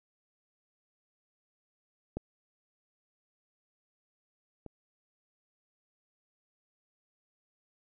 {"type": "clicks", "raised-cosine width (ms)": 2, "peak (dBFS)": [-21, -30], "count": 2, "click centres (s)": [2.17, 4.663], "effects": []}